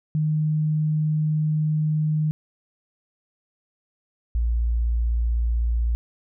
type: tone pair in turn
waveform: sine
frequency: 153.9 / 57.98 Hz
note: D#3 / A#1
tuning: -19 / -9 cents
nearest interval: octave + perfect fourth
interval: 1690 cents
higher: first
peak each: -19 / -19 dBFS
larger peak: neither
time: 0.15-2.31 / 4.35-5.95 s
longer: first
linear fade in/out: 0 ms
effects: none